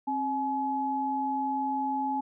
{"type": "tone pair together", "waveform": "sine", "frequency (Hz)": [267.4, 849], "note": ["C4", "G#5"], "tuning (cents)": [38, 38], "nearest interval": "octave + minor sixth", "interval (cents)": 2000, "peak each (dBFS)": [-32, -28], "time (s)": [0.07, 2.21], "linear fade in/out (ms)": 10, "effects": []}